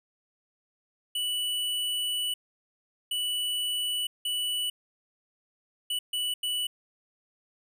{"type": "tone bursts at uneven times", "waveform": "square", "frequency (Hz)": 2960, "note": "F#7", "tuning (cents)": 0, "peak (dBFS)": -28, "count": 6, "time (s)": [[1.15, 2.34], [3.11, 4.07], [4.25, 4.7], [5.9, 5.99], [6.13, 6.34], [6.43, 6.67]], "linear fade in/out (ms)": 5, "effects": []}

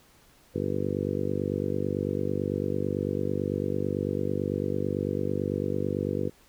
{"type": "harmonic tone", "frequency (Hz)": 49, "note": "G1", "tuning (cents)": 0, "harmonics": [2, 3, 4, 5, 6, 7, 8, 9, 10], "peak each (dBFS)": [-35, -35, -35, -35, -35, -35, -35, -35, -35], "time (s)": [0.54, 6.3], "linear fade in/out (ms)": 20, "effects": ["pink hiss -59 dBFS RMS until 6.48 s"]}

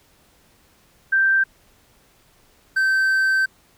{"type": "tone pair in turn", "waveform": ["sine", "triangle"], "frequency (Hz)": [1568, 1550], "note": ["G6", "G6"], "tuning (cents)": [0, -20], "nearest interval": "unison", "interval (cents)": 20, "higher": "first", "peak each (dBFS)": -14, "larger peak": "neither", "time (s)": [[1.12, 1.44], [2.76, 3.46]], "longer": "second", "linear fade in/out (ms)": 10, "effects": ["pink hiss -57 dBFS RMS until 3.77 s"]}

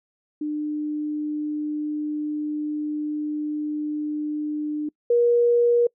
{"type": "tone pair in turn", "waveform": "sine", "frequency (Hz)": [300.4, 476.9], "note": ["D4", "A#4"], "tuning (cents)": [39, 39], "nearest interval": "minor sixth", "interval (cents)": 800, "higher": "second", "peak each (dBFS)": [-24, -15], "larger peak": "second", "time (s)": [[0.41, 4.89], [5.1, 5.87]], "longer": "first", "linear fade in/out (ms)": 5, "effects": ["noise-tail reverb RT60 0.1 s tail -26 dB re dry"]}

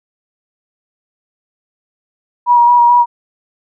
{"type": "tone with vibrato", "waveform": "sine", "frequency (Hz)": 960, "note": "B5", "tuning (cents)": -49, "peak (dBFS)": -5, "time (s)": [2.46, 3.06], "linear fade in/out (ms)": 50, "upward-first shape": "square", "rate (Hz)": 4.6, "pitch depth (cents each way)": 15, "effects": []}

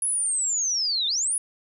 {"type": "linear two-way sweep", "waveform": "sine", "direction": "down then up", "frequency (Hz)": [10548, 3508, 10548], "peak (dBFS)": -22, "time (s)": [0.02, 1.38], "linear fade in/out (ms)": 2, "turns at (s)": 1.07, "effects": []}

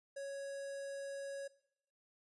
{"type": "tone with notch filter", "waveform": "square", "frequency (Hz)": 554.4, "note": "C#5", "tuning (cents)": 0, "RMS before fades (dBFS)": -44, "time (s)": [0.16, 1.48], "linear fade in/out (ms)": 10, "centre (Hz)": 3100, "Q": 1, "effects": ["noise-tail reverb RT60 0.7 s tail -19 dB re dry", "resampled to 24000 Hz"]}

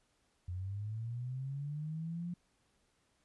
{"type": "linear sweep", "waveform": "sine", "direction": "up", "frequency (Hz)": [87.31, 177.1], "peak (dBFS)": -37, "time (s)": [0.48, 2.34], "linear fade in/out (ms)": 5, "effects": ["pink hiss -75 dBFS RMS until 3.24 s", "resampled to 24000 Hz"]}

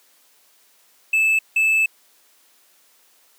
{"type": "tone bursts at uneven times", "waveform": "triangle", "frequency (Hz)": 2623, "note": "E7", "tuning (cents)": -9, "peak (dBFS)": -13, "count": 2, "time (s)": [[1.13, 1.39], [1.56, 1.86]], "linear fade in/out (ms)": 5, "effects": ["white hiss -57 dBFS RMS until 3.38 s", "high-pass 300 Hz 12 dB/octave"]}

